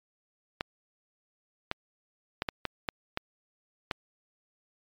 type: clicks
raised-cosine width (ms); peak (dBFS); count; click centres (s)
0.3; -13; 8; 0.609 / 1.714 / 2.421 / 2.488 / 2.653 / 2.888 / 3.174 / 3.912
effects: MP3 96 kbps